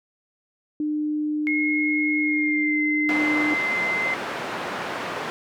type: tone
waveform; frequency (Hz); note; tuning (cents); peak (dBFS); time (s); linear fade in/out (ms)
sine; 301.7; D4; +47; -22; 0.8-3.54; 2
type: tone with pitch glide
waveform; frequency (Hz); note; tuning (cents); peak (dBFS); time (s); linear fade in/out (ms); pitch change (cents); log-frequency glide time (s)
sine; 2160 to 2068; C#7 to C7; -45 to -21; -22; 1.47-4.14; 0; -76; 2.22-2.81
type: band-pass noise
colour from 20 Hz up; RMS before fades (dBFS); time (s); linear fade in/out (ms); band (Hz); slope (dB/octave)
white; -30; 3.09-5.3; 0; 190 to 1500; 12
effects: none